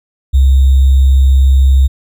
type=tone with sample-and-hold; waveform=sine; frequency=66.8 Hz; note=C2; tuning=36 cents sharp; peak=-4 dBFS; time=0.33-1.88 s; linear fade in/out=20 ms; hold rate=3675 Hz; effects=none

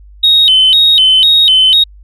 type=tone with vibrato; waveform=sine; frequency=3387 Hz; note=G#7; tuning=33 cents sharp; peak=-3 dBFS; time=0.23-1.84 s; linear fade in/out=10 ms; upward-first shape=square; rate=2 Hz; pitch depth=180 cents each way; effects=tanh soft clip ceiling 0 dBFS + added 50 Hz sine -34 dBFS peak until 2.03 s

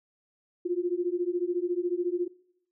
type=beating tone pair; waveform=sine; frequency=346.4 / 360.4 Hz; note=F4 / F#4; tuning=-14 / -45 cents; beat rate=14 Hz; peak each=-29 dBFS; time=0.65-2.28 s; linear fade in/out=10 ms; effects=noise-tail reverb RT60 0.7 s tail -22 dB re dry

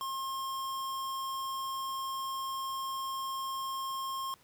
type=tone; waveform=square; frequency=1070 Hz; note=C6; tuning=38 cents sharp; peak=-35 dBFS; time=0.01-4.34 s; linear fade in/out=0 ms; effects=pink hiss -63 dBFS RMS until 4.43 s + high-pass 60 Hz 12 dB/octave

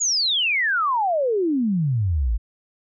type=exponential sweep; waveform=sine; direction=down; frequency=7040 to 49.76 Hz; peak=-18 dBFS; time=0-2.38 s; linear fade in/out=20 ms; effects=none

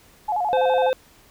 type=tone with vibrato; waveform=sine; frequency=780 Hz; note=G5; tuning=9 cents flat; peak=-20 dBFS; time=0.28-0.9 s; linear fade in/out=10 ms; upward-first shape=square; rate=12 Hz; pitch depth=150 cents each way
type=harmonic tone; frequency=517 Hz; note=C5; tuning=21 cents flat; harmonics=1 / 3 / 5 / 7; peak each=-18 / -33 / -38 / -37 dBFS; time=0.53-0.93 s; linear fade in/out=0 ms
effects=pink hiss -53 dBFS RMS until 1.3 s

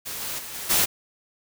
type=noise with level steps; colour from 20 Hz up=white; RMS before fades=-33 / -31 / -37 / -34 / -20 dBFS; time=0.05-0.86 s; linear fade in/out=20 ms; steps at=0.21 / 0.38 / 0.53 / 0.69 s; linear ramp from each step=20 ms; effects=none

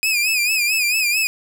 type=tone with vibrato; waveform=sawtooth; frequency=2489 Hz; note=D#7; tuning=in tune; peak=-13 dBFS; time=0.03-1.27 s; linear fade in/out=0 ms; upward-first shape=sine; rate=4.5 Hz; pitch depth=93 cents each way; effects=none

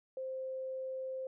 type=tone; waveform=sine; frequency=523.3 Hz; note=C5; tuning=in tune; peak=-37 dBFS; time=0.17-1.27 s; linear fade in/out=2 ms; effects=none

